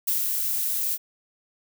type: noise with ADSR envelope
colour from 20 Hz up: violet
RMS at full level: -23 dBFS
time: 0.07-0.98 s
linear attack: 10 ms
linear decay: 150 ms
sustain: -3 dB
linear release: 40 ms
effects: none